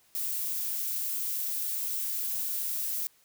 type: noise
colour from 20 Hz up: violet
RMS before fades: -32 dBFS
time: 0.15-3.07 s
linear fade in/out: 0 ms
effects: white hiss -64 dBFS RMS until 3.24 s